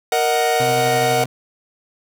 45% pulse chord, D# minor, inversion second, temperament equal, 466.2 / 622.3 / 740 Hz, A#4 / D#5 / F#5, 0 / 0 / 0 cents, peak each -20 / -23 / -18 dBFS, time 0.12-1.24 s, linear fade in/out 2 ms
30% pulse tone with tremolo, 128.6 Hz, C3, 30 cents flat, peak -20 dBFS, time 0.6-1.26 s, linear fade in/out 2 ms, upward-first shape sine, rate 12 Hz, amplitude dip 25%
effects none

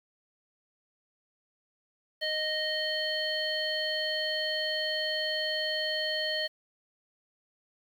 harmonic tone, 620 Hz, D#5, 6 cents flat, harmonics 1 / 3 / 5 / 7, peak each -34 / -34 / -34 / -34 dBFS, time 2.21-6.48 s, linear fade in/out 20 ms, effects 9-bit

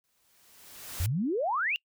white noise with exponential growth, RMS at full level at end -36 dBFS, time 0.04-1.06 s, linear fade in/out 0 ms, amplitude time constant 220 ms
sine exponential sweep, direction up, 77.78 to 2897 Hz, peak -26 dBFS, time 1-1.76 s, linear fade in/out 0 ms
effects noise-tail reverb RT60 0.1 s tail -26 dB re dry

